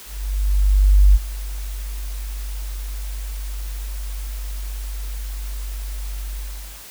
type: tone with ADSR envelope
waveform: sine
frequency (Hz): 49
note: G1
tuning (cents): 0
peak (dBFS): -7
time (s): 0.05-6.86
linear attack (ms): 1100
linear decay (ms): 31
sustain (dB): -18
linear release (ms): 490
effects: white hiss -40 dBFS RMS until 6.9 s